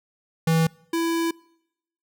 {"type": "tone pair in turn", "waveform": "square", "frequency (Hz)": [162.8, 332.4], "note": ["E3", "E4"], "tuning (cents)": [-21, 15], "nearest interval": "octave", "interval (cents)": 1236, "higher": "second", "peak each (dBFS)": [-18, -22], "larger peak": "first", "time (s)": [[0.47, 0.67], [0.93, 1.31]], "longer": "second", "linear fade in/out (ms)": 5, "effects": ["noise-tail reverb RT60 0.8 s tail -25 dB re dry"]}